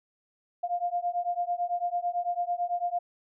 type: beating tone pair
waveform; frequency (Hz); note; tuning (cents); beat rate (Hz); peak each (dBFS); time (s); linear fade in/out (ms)
sine; 698.5 / 707.5; F5 / F5; 0 / +22; 9; -30; 0.63-2.99; 10
effects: none